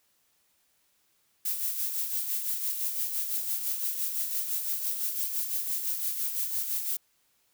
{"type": "noise with tremolo", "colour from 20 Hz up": "violet", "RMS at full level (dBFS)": -29, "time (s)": [1.45, 6.97], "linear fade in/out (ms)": 5, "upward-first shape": "sine", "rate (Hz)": 5.9, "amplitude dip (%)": 50, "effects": ["white hiss -70 dBFS RMS until 7.53 s"]}